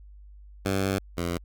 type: tone pair in turn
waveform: 10% pulse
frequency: 96.7 / 86.15 Hz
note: G2 / F2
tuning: -23 / -23 cents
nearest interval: major second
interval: 200 cents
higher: first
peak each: -16 / -19 dBFS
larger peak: first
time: 0.65-0.99 / 1.17-1.38 s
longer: first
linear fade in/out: 10 ms
effects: added 50 Hz sine -45 dBFS peak until 1.44 s